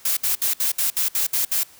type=noise bursts; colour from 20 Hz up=blue; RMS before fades=-21 dBFS; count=9; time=0.05-1.634 s; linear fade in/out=5 ms; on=120 ms; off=63 ms; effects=white hiss -49 dBFS RMS until 1.79 s